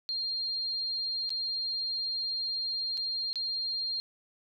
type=tone with dropouts; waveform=sine; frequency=4204 Hz; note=C8; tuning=7 cents sharp; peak=-30 dBFS; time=0.09-4 s; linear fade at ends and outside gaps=0 ms; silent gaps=1.293-1.304 / 2.972-2.976 / 3.33-3.357 s; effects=none